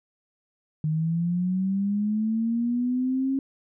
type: linear sweep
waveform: sine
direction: up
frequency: 152.6 to 271.9 Hz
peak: -22 dBFS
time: 0.84-3.39 s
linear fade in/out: 2 ms
effects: none